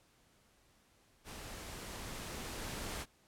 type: noise with level ramp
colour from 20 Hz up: pink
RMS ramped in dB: -48 to -41 dBFS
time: 1.24-3.06 s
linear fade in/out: 50 ms
effects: pink hiss -69 dBFS RMS until 3.27 s + low-pass 12000 Hz 12 dB/octave